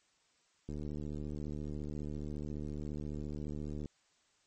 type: click train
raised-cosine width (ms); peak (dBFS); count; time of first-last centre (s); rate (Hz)
3; -29; 237; 0.69-3.858; 74.5
effects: white hiss -72 dBFS RMS until 4.46 s + MP3 32 kbps